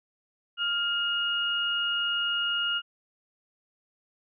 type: tone pair together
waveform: sine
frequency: 1400 / 2862 Hz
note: F6 / F7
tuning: +4 / +42 cents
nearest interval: octave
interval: 1238 cents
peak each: -29 / -27 dBFS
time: 0.57-2.82 s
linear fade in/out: 50 ms
effects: none